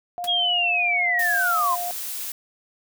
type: tone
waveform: sine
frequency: 706 Hz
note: F5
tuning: 19 cents sharp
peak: -27 dBFS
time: 0.18-1.91 s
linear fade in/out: 0 ms
type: noise with exponential decay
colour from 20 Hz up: white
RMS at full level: -30 dBFS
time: 0.24-0.32 s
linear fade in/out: 1 ms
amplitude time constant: 16 ms
type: linear sweep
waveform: sine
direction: down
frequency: 3322 to 987 Hz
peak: -19 dBFS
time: 0.27-1.76 s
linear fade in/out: 20 ms
type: noise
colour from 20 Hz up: blue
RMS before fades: -31 dBFS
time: 1.19-2.32 s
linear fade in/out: 2 ms
effects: none